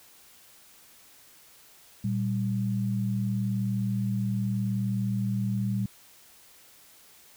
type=tone pair together; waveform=sine; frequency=116.94 / 196.1 Hz; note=A#2 / G3; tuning=+6 / +1 cents; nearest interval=major sixth; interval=895 cents; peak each=-28 dBFS; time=2.04-5.86 s; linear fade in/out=5 ms; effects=white hiss -55 dBFS RMS until 7.36 s